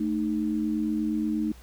sine tone pair together, 220 / 308.4 Hz, A3 / D#4, 0 / -15 cents, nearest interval tritone, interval 585 cents, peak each -27 dBFS, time 0-1.52 s, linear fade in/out 5 ms, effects added 60 Hz sine -47 dBFS peak until 1.62 s + pink hiss -54 dBFS RMS until 1.62 s

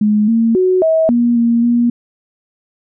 sine tone with pitch steps, 210.6 / 228.1 / 370.1 / 643 / 238.4 / 233.8 / 238.4 Hz, G#3 / A#3 / F#4 / E5 / A#3 / A#3 / A#3, +24 / -37 / 0 / -43 / +39 / +5 / +39 cents, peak -9 dBFS, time 0.01-1.9 s, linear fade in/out 5 ms, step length 270 ms, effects none

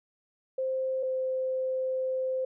sine tone pair in turn, 523.3 / 519.4 Hz, C5 / C5, 0 / -13 cents, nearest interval unison, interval 13 cents, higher first, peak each -27 dBFS, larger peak neither, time 0.58-1.03 / 1.03-2.45 s, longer second, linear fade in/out 5 ms, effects none

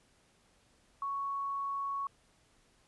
sine tone, 1111 Hz, C#6, 4 cents sharp, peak -33 dBFS, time 1.02-2.07 s, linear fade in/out 2 ms, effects pink hiss -68 dBFS RMS until 2.87 s + resampled to 24000 Hz

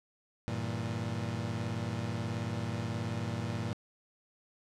30% pulse chord, E diminished, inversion first, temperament equal, 98 / 116.54 / 164.81 Hz, G2 / Bb2 / E3, 0 / 0 / 0 cents, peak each -36 / -33 / -38 dBFS, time 0.48-3.73 s, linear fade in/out 0 ms, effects low-pass 7000 Hz 12 dB/octave

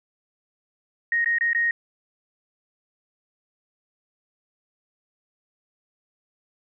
sine tone with dropouts, 1868 Hz, A#6, 3 cents sharp, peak -19 dBFS, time 1.12-1.71 s, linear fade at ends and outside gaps 2 ms, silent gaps 1.245-1.259 / 1.385-1.409 / 1.532-1.548 s, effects none

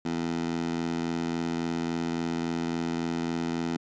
15% pulse tone with high-pass filter, 83.6 Hz, E2, 25 cents sharp, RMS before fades -30 dBFS, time 0.05-3.77 s, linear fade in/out 5 ms, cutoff 230 Hz, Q 1.7, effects resampled to 16000 Hz

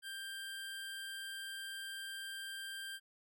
25% pulse tone, 1582 Hz, G6, 15 cents sharp, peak -39 dBFS, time 0.02-3 s, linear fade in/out 50 ms, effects none

